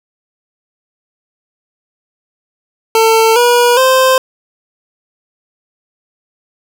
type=tone with pitch steps; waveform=25% pulse; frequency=448 / 482.9 / 520.6 Hz; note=A4 / B4 / C5; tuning=+31 / -39 / -9 cents; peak=-3 dBFS; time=2.95-4.18 s; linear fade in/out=2 ms; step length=410 ms; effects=none